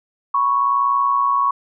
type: tone pair together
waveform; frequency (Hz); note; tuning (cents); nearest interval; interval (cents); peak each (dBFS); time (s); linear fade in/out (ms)
sine; 987.7 / 1108.7; B5 / C#6; 0 / 0; major second; 200; -22 / -15; 0.34-1.51; 5
effects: none